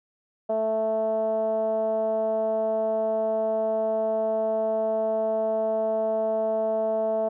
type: tone with low-pass filter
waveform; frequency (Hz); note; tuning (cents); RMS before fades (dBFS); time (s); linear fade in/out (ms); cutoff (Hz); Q
10% pulse; 220; A3; 0; -25; 0.49-7.29; 10; 630; 6.4
effects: none

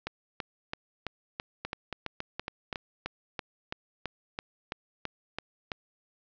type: two click trains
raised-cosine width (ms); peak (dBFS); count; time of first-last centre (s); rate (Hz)
0.3; -17 / -18; 18 / 5; 0.07-5.718 / 1.65-2.758; 3.01 / 3.61
effects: resampled to 16000 Hz + 9-bit

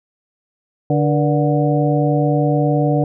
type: harmonic tone with a mistuned harmonic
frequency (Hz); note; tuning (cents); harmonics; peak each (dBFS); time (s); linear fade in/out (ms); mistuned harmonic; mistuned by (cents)
146.83; D3; 0; 1 / 2 / 3 / 4 / 5; -16 / -19 / -21 / -22 / -23; 0.9-3.04; 2; 3; +140
effects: none

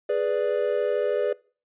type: chord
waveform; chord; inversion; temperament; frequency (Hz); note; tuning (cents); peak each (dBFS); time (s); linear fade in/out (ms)
triangle; G# diminished; none; equal; 415.3 / 493.9 / 587.3; G#4 / B4 / D5; 0 / 0 / 0; -24; 0.09-1.33; 5
effects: noise-tail reverb RT60 0.4 s tail -23 dB re dry + resampled to 8000 Hz

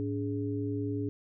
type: tone cluster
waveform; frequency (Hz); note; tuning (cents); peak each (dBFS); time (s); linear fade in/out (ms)
sine; 107 / 285.7 / 416.5; A2 / D4 / G#4; -48 / -48 / +5; -34 / -33 / -37; 0-1.09; 0
effects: none

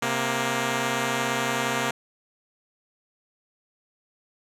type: tone pair together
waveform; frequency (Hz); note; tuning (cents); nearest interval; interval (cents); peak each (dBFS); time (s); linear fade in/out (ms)
5% pulse; 131.6 / 234.7; C3 / A#3; +10 / +12; minor seventh; 1002; -17 / -14; 0.02-1.91; 5
effects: low-pass 11000 Hz 12 dB/octave

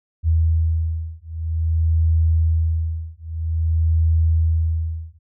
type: beating tone pair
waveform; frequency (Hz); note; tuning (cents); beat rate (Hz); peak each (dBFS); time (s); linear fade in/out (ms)
sine; 80.8 / 81.31; E2 / E2; -34 / -23; 0.51; -19; 0.23-5.19; 50
effects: none

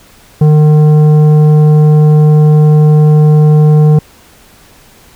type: tone with tanh clipping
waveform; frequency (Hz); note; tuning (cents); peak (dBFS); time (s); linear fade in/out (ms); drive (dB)
sine; 151.9; D#3; -41; -4; 0.41-3.99; 5; 10
effects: pink hiss -41 dBFS RMS until 5.15 s

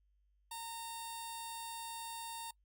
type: tone with notch filter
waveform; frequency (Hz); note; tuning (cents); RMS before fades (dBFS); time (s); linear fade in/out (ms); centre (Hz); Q
15% pulse; 918; A#5; -27; -45; 0.51-2.51; 5; 2100; 0.5
effects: noise-tail reverb RT60 0.1 s tail -23 dB re dry + added 50 Hz sine -70 dBFS peak until 2.64 s

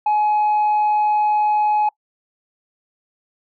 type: tone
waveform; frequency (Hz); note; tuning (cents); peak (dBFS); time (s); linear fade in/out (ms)
sine; 844; G#5; +28; -12; 0.06-1.89; 5
effects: noise-tail reverb RT60 0.1 s tail -26 dB re dry + tanh soft clip ceiling -13 dBFS

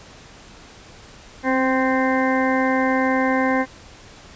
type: harmonic tone with a mistuned harmonic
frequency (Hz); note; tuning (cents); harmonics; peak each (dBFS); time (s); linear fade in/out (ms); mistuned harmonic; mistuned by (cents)
260.7; C4; -6; 1 / 2 / 3 / 4 / 6 / 7 / 8; -20 / -23 / -25 / -26 / -28 / -28 / -29; 1.43-3.66; 50; 1; +17
effects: pink hiss -44 dBFS RMS until 4.35 s + resampled to 16000 Hz

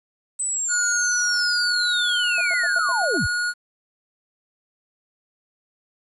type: linear sweep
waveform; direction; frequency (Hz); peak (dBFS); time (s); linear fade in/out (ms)
sine; down; 8130 to 40.44; -22; 0.39-3.27; 10
type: tone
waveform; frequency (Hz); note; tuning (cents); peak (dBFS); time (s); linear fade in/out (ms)
square; 1445; F#6; -41; -22; 0.68-3.54; 50
type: tone bursts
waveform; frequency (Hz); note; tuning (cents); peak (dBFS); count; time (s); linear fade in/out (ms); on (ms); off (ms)
sine; 674; E5; +38; -30; 7; 2.38-3.172; 0; 30; 97
effects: resampled to 24000 Hz + 9-bit

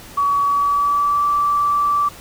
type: tone with pitch glide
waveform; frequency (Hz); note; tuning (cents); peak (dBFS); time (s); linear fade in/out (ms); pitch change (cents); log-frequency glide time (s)
sine; 1133 to 1162.2; C#6 to D6; +37 to -18; -14; 0.17-2.09; 10; +45; 0.42-1.24
effects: pink hiss -39 dBFS RMS until 2.2 s

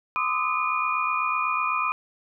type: tone cluster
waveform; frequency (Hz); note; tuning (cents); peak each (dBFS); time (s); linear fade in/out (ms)
sine; 1027 / 1205 / 1273 / 2444; C6 / D6 / D#6 / D#7; -33 / +44 / +39 / -32; -28; 0.16-1.92; 0
effects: none

